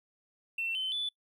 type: tone with pitch steps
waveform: triangle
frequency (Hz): 2697 / 3062 / 3477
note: E7 / G7 / A7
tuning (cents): +39 / -41 / -21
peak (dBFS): -28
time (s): 0.58-1.09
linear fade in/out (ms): 5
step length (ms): 170
effects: noise-tail reverb RT60 0.1 s tail -26 dB re dry + tanh soft clip ceiling -28 dBFS